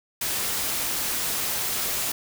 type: noise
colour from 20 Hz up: white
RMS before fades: -27 dBFS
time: 0.21-2.12 s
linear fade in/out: 5 ms
effects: none